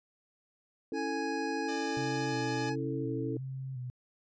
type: chord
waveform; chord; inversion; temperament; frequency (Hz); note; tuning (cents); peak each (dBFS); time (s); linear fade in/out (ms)
sine; A major; first; equal with one note detuned; 277.2 / 329.6 / 442.8; C#4 / E4 / A4; 0 / 0 / +11; -37; 0.92-3.37; 2
type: tone with pitch glide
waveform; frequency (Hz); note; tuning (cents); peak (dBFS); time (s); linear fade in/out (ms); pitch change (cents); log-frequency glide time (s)
25% pulse; 830.6 to 840.7; G#5 to G#5; 0 to +21; -32; 0.93-2.76; 50; +21; 1.93-2.48
type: tone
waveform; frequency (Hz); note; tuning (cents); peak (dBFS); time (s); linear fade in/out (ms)
5% pulse; 599; D5; +34; -31; 1.68-2.7; 10
type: tone with vibrato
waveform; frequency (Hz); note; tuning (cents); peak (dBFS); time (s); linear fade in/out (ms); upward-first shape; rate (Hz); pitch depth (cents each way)
sine; 128.8; C3; -27; -36; 1.97-3.9; 0; square; 1.4; 50
effects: resampled to 16000 Hz